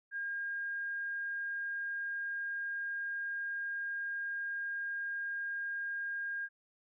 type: tone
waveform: sine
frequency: 1616 Hz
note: G#6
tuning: 48 cents flat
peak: -35 dBFS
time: 0.11-6.49 s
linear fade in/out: 50 ms
effects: none